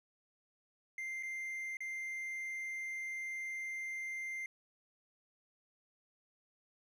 triangle tone with dropouts, 2093 Hz, C7, in tune, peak -37 dBFS, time 0.98-4.46 s, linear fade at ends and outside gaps 2 ms, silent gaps 1.227-1.232 / 1.77-1.805 s, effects none

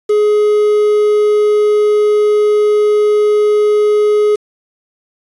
triangle tone with quantisation, 420 Hz, G#4, 19 cents sharp, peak -6 dBFS, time 0.09-4.36 s, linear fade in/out 10 ms, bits 5, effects resampled to 22050 Hz

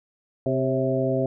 harmonic tone with a mistuned harmonic, 130.81 Hz, C3, in tune, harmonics 1 / 2 / 3 / 4 / 5, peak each -27 / -27 / -27 / -27 / -27 dBFS, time 0.46-1.26 s, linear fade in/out 2 ms, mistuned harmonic 4, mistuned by +47 cents, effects none

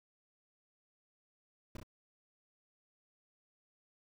brown noise with echo, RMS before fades -43 dBFS, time 1.75-1.77 s, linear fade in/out 5 ms, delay 31 ms, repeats 2, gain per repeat -2 dB, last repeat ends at 1.832 s, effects none

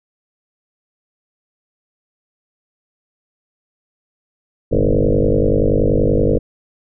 sine tone with frequency modulation, 220 Hz, A3, in tune, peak -11 dBFS, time 4.71-6.39 s, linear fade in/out 20 ms, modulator 50.5 Hz, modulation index 6.3, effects none

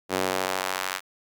sawtooth tone with high-pass filter sweep, 93.5 Hz, F#2, 19 cents sharp, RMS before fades -28 dBFS, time 0.09-1.01 s, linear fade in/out 50 ms, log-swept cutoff 350 to 1400 Hz, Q 0.95, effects none

